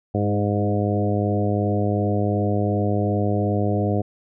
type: harmonic tone with a mistuned harmonic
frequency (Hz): 102.7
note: G#2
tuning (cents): -19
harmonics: 1 / 2 / 3 / 4 / 5 / 6 / 7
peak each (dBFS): -22 / -25 / -27 / -28 / -29 / -30 / -30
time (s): 0.14-4.02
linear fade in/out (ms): 10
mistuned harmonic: 3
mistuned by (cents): +16
effects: none